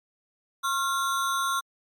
square ring-modulated tone, 1230 Hz, D#6, 20 cents flat, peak -22 dBFS, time 0.63-1.61 s, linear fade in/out 20 ms, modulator 149 Hz, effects MP3 64 kbps

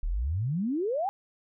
sine exponential sweep, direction up, 34.37 to 830 Hz, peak -26 dBFS, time 0.03-1.09 s, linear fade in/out 0 ms, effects none

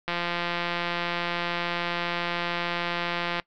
click train, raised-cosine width 0.3 ms, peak -12 dBFS, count 575, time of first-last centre 0.08-3.398 s, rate 173 Hz, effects noise-tail reverb RT60 0.1 s tail -21 dB re dry + low-pass 5000 Hz 12 dB/octave

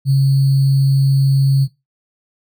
sine tone with sample-and-hold, 136.4 Hz, C#3, 28 cents flat, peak -9 dBFS, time 0.05-1.68 s, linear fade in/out 50 ms, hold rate 4410 Hz, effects noise-tail reverb RT60 0.2 s tail -18 dB re dry

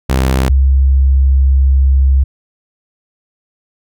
sawtooth / sine tone pair in turn, 65.41 / 67.09 Hz, C2 / C2, 0 / +44 cents, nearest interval unison, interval 44 cents, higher second, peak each -6 dBFS, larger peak neither, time 0.09-0.49 / 0.49-2.24 s, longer second, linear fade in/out 10 ms, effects none

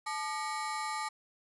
35% pulse ring-modulated tone, 1035 Hz, C6, 19 cents flat, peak -29 dBFS, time 0.06-1.09 s, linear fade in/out 10 ms, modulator 169 Hz, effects resampled to 24000 Hz + 10-bit

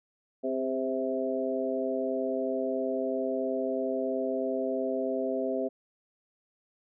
harmonic tone with a mistuned harmonic, 130.81 Hz, C3, in tune, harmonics 2 / 3 / 4 / 5, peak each -33 / -33 / -33 / -33 dBFS, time 0.43-5.69 s, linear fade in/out 20 ms, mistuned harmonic 3, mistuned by +34 cents, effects none

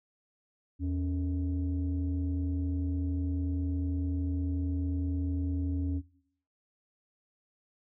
sine tone pair together, 82.08 / 277.2 Hz, E2 / C#4, -7 / 0 cents, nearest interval octave + major sixth, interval 2107 cents, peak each -29 / -32 dBFS, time 0.79-6.02 s, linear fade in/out 50 ms, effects noise-tail reverb RT60 0.6 s tail -18 dB re dry + tanh soft clip ceiling -24 dBFS

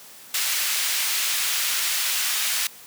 pink high-pass noise, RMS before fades -24 dBFS, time 0.34-2.67 s, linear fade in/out 2 ms, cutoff 2200 Hz, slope 12 dB/octave, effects white hiss -45 dBFS RMS until 2.86 s + high-pass 150 Hz 12 dB/octave

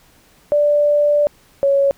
sine tone pair in turn, 587.3 / 555.6 Hz, D5 / C#5, 0 / +4 cents, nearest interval minor second, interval 96 cents, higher first, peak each -11 dBFS, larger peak neither, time 0.52-1.27 / 1.63-1.91 s, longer first, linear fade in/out 0 ms, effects pink hiss -52 dBFS RMS until 1.97 s

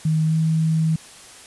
sine tone with pitch glide, 157.5 to 159.98 Hz, D#3 to D#3, +21 to +48 cents, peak -16 dBFS, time 0.05-0.96 s, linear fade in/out 5 ms, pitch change +27 cents, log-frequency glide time 0.26-0.35 s, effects white hiss -43 dBFS RMS until 1.46 s + resampled to 24000 Hz

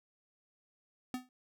square tone with exponential decay, 252.5 Hz, B3, 39 cents sharp, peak -33 dBFS, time 1.14-1.29 s, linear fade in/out 1 ms, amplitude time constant 32 ms, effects none

